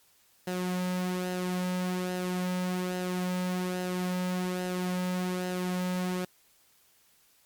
sawtooth tone with flanger, 181.7 Hz, F#3, 31 cents flat, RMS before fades -31 dBFS, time 0.47-6.25 s, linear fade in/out 5 ms, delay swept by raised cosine 0.86 to 2.86 ms, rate 1.2 Hz, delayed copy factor -0.5, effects white hiss -64 dBFS RMS until 7.45 s + MP3 96 kbps

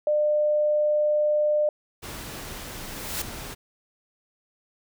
sine tone, 600 Hz, D5, 37 cents sharp, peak -19 dBFS, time 0.07-1.69 s, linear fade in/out 2 ms
pink noise, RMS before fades -37 dBFS, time 2.02-3.55 s, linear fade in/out 20 ms
white noise with exponential growth, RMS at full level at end -28 dBFS, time 2.57-3.22 s, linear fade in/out 5 ms, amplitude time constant 140 ms
effects none

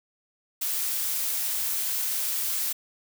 blue noise, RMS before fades -28 dBFS, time 0.61-2.73 s, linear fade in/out 10 ms, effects none

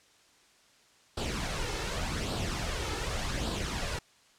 pink noise with flanger, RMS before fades -33 dBFS, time 1.17-3.99 s, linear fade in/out 5 ms, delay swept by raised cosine 0.23 to 2.33 ms, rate 0.86 Hz, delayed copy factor +0.55, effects white hiss -62 dBFS RMS until 4.38 s + low-pass 7000 Hz 12 dB/octave

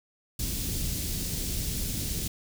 pink band-stop noise, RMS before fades -31 dBFS, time 0.39-2.28 s, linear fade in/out 5 ms, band 240 to 4400 Hz, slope 12 dB/octave, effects none

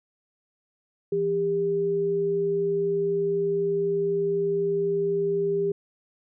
sine tone pair together, 168 / 400 Hz, E3 / G4, +33 / +35 cents, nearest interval octave + minor third, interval 1502 cents, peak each -33 / -22 dBFS, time 1.12-5.72 s, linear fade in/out 5 ms, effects none

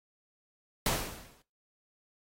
pink noise with exponential decay, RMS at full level -26 dBFS, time 0.86-1.42 s, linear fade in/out 2 ms, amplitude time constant 120 ms, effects noise-tail reverb RT60 0.3 s tail -21 dB re dry + AAC 48 kbps

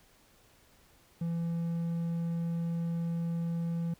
triangle tone, 168.1 Hz, E3, 34 cents sharp, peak -28 dBFS, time 1.21-3.94 s, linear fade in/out 5 ms, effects pink hiss -63 dBFS RMS until 3.99 s

